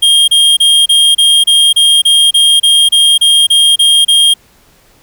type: tone bursts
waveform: square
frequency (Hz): 3226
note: G7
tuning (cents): +49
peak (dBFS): -5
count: 15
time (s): 0.02-4.34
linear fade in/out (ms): 10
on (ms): 260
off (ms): 30
effects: pink hiss -47 dBFS RMS until 5.02 s